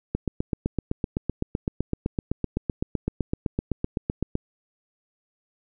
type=click train; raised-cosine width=3 ms; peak=-11 dBFS; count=34; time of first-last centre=0.15-4.354 s; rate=7.85 Hz; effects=none